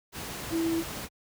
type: tone in noise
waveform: sine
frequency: 329.6 Hz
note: E4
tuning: in tune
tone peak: -25 dBFS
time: 0.5-0.84 s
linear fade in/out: 50 ms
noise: pink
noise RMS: -37 dBFS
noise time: 0.12-1.09 s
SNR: +9 dB
effects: high-pass 60 Hz 12 dB/octave